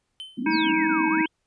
triangle tone with exponential decay, 3069 Hz, G7, 37 cents flat, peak -30 dBFS, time 0.2-0.5 s, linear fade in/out 0 ms, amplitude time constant 65 ms
white band-pass noise, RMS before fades -31 dBFS, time 0.37-1.22 s, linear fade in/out 10 ms, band 180 to 300 Hz, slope 96 dB/octave
harmonic tone, 318.1 Hz, D#4, 38 cents sharp, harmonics 1 / 3 / 5 / 7 / 8, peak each -22 / -27 / -29 / -30 / -31 dBFS, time 0.46-1.26 s, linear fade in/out 5 ms
sine exponential two-way sweep, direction down then up, 5220 to 854 to 3422 Hz, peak -29 dBFS, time 0.5-1.28 s, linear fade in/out 50 ms, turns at 1.08 s
effects pink hiss -75 dBFS RMS until 1.46 s + resampled to 22050 Hz

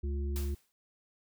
harmonic tone, 70.7 Hz, C#2, 35 cents sharp, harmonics 1 / 3 / 5, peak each -31 / -45 / -43 dBFS, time 0.03-0.55 s, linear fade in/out 10 ms
white noise with exponential decay, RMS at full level -41 dBFS, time 0.36-0.72 s, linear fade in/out 0 ms, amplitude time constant 78 ms
effects none

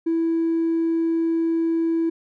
sine tone with hard clipping, 329.6 Hz, E4, in tune, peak -19 dBFS, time 0.06-2.1 s, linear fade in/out 10 ms, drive 1 dB, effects none

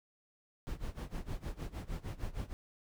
brown noise with tremolo, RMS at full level -37 dBFS, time 0.67-2.53 s, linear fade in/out 0 ms, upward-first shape sine, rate 6.5 Hz, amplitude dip 90%, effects none

